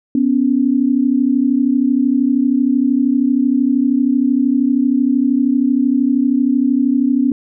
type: tone pair together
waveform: sine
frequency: 248.1 / 281 Hz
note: B3 / C#4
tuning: +8 / +24 cents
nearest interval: major second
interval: 216 cents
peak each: -14 dBFS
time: 0.15-7.32 s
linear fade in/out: 2 ms
effects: none

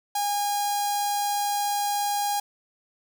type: tone with notch filter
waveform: sawtooth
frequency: 817 Hz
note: G#5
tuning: 29 cents flat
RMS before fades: -26 dBFS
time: 0.15-2.4 s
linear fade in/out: 5 ms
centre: 2000 Hz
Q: 0.52
effects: none

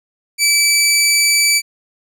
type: tone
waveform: 15% pulse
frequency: 2310 Hz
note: D7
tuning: 29 cents flat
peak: -4 dBFS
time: 0.38-1.62 s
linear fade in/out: 50 ms
effects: none

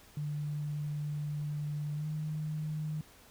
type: tone with pitch glide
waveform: sine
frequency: 148.2 to 153.78 Hz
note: D3 to D#3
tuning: +16 to -20 cents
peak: -33 dBFS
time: 0.17-3.01 s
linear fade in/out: 2 ms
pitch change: +64 cents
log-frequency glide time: 1.95-2.07 s
effects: pink hiss -58 dBFS RMS until 3.3 s

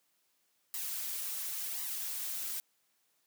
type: noise with flanger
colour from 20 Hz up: blue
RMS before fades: -38 dBFS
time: 0.74-2.6 s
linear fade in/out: 0 ms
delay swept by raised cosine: 1 to 5.7 ms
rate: 0.93 Hz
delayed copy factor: +0.55
effects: white hiss -75 dBFS RMS until 3.26 s + high-pass 150 Hz 12 dB/octave

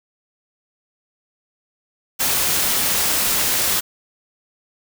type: noise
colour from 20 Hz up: white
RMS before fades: -19 dBFS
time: 2.19-3.81 s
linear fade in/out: 20 ms
effects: none

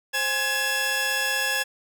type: tone cluster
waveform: sawtooth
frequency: 526 / 825 / 1686 / 2681 Hz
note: C5 / G#5 / G#6 / E7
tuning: +9 / -12 / +26 / +29 cents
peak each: -30 / -30 / -21 / -26 dBFS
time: 0.13-1.64 s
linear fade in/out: 20 ms
effects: none

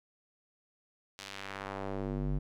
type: tone with band-pass filter sweep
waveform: square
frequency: 49 Hz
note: G1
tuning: in tune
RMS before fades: -37 dBFS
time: 1.18-2.39 s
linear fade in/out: 10 ms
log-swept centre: 4900 to 130 Hz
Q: 0.92
effects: none

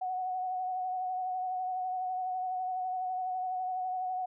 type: tone with vibrato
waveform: sine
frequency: 740 Hz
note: F#5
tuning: in tune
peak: -31 dBFS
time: 0.01-4.26 s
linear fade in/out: 10 ms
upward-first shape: sine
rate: 12 Hz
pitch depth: 25 cents each way
effects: none

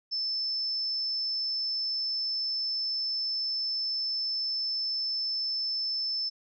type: tone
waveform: sine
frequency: 5274 Hz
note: E8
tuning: in tune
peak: -28 dBFS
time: 0.11-6.3 s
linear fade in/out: 20 ms
effects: none

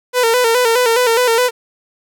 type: tone with vibrato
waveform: sawtooth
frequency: 477.1 Hz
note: A#4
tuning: 40 cents sharp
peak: -7 dBFS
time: 0.13-1.51 s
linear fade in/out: 50 ms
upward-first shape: square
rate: 4.8 Hz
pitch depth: 76 cents each way
effects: none

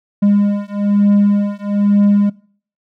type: beating tone pair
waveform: triangle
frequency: 203 / 204.1 Hz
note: G#3 / G#3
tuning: -39 / -30 cents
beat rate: 1.1 Hz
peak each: -12 dBFS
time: 0.22-2.3 s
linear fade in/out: 10 ms
effects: noise-tail reverb RT60 0.5 s tail -22 dB re dry

